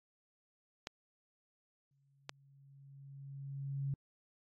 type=clicks; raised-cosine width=0.2 ms; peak=-23 dBFS; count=2; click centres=0.871 / 2.294 s
type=tone with exponential growth; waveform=sine; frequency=138.3 Hz; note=C#3; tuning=4 cents flat; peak=-33 dBFS; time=1.91-3.94 s; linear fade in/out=2 ms; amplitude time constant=440 ms
effects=AAC 32 kbps